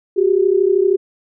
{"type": "tone pair together", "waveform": "sine", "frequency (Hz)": [367.5, 400.4], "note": ["F#4", "G4"], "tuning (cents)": [-12, 37], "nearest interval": "minor second", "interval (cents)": 149, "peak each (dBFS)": -14, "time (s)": [0.16, 0.97], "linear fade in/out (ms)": 20, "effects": []}